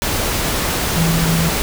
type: tone in noise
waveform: sine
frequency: 164.81 Hz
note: E3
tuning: in tune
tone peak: -15 dBFS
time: 0.96-1.49 s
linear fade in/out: 0 ms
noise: pink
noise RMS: -19 dBFS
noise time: 0.02-1.62 s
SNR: +1 dB
effects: none